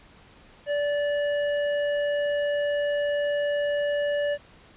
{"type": "tone with hard clipping", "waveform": "sine", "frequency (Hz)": 581, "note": "D5", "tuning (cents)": -19, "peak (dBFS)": -25, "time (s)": [0.66, 4.38], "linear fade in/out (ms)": 50, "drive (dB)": 12, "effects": ["pink hiss -53 dBFS RMS until 4.76 s", "resampled to 8000 Hz"]}